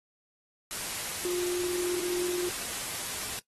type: tone in noise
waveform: sine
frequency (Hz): 355.5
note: F4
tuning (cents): +31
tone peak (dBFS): -29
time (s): 1.25-2.49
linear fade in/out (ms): 0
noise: white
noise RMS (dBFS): -35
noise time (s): 0.71-3.39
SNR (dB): +3
effects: noise-tail reverb RT60 0.1 s tail -19 dB re dry + AAC 32 kbps